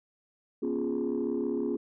sine chord, C# dominant seventh, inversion third, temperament equal with one note detuned, 241.6 / 277.2 / 349.2 / 415.3 Hz, B3 / C#4 / E#4 / G#4, -38 / 0 / 0 / 0 cents, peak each -32 dBFS, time 0.62-1.77 s, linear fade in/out 10 ms, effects tanh soft clip ceiling -22 dBFS

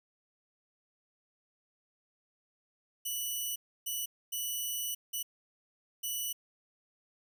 5% pulse tone bursts at uneven times, 2960 Hz, F#7, in tune, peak -25 dBFS, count 5, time 3.05-3.56 / 3.86-4.06 / 4.32-4.95 / 5.13-5.23 / 6.03-6.33 s, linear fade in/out 10 ms, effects none

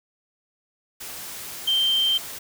sine tone in noise, 3138 Hz, G7, 1 cent sharp, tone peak -18 dBFS, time 1.67-2.18 s, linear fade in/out 10 ms, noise white, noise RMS -36 dBFS, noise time 1-2.39 s, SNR +15 dB, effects none

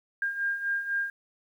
sine beating tone pair, 1605 / 1609 Hz, G6 / G6, +40 / +45 cents, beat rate 4 Hz, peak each -34 / -28 dBFS, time 0.22-1.1 s, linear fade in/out 2 ms, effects 10-bit

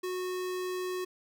square tone, 366.4 Hz, F#4, 17 cents flat, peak -33 dBFS, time 0.03-1.05 s, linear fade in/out 10 ms, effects none

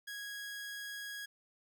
sawtooth tone, 1654 Hz, G#6, 8 cents flat, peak -38 dBFS, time 0.07-1.26 s, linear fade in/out 10 ms, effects none

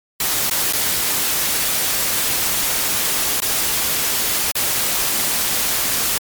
white noise with dropouts, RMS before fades -19 dBFS, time 0.2-6.18 s, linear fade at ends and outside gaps 2 ms, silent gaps 0.498-0.51 / 0.726-0.733 / 3.403-3.42 / 4.516-4.553 s, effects MP3 96 kbps

